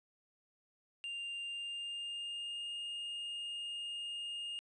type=tone with pitch glide; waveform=triangle; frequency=2794 to 2835 Hz; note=F7 to F7; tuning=0 to +25 cents; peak=-38 dBFS; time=1.04-4.59 s; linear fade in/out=0 ms; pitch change=+25 cents; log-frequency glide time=1.42-2.72 s; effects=resampled to 22050 Hz